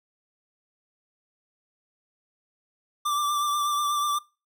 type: tone with vibrato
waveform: square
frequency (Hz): 1174.7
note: D6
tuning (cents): 0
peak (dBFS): -24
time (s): 3.05-4.19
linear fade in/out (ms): 10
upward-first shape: triangle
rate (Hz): 8.2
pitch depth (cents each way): 34
effects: noise-tail reverb RT60 0.3 s tail -22 dB re dry